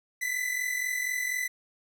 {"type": "tone pair together", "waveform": "45% pulse", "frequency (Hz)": [1984.9, 2029], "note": ["B6", "B6"], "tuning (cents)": [8, 46], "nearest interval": "unison", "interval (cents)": 38, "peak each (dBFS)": [-30, -33], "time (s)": [0.21, 1.48], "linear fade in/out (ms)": 10, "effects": []}